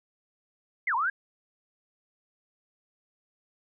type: linear two-way sweep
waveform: sine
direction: down then up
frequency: 2217 to 880 to 1671 Hz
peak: -24 dBFS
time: 0.87-1.1 s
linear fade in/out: 5 ms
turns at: 0.95 s
effects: none